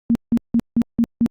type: tone bursts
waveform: sine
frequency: 233.1 Hz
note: A#3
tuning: in tune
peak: -12 dBFS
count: 6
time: 0.1-1.262 s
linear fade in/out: 0 ms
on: 52 ms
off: 170 ms
effects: Opus 48 kbps